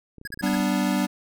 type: clicks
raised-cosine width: 3 ms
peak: -31 dBFS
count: 12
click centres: 0.183 / 0.214 / 0.252 / 0.304 / 0.341 / 0.375 / 0.411 / 0.443 / 0.496 / 0.535 / 0.569 / 0.602 s
type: tone bursts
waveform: square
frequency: 1661 Hz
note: G#6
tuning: in tune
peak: -31 dBFS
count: 5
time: 0.25-0.555 s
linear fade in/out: 5 ms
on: 25 ms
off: 45 ms
type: chord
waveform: square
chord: G major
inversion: none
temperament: equal with one note detuned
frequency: 193.75 / 246.9 / 293.7 Hz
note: G3 / B3 / D4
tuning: -20 / 0 / 0 cents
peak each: -25 / -27 / -27 dBFS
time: 0.42-1.07 s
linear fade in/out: 20 ms
effects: none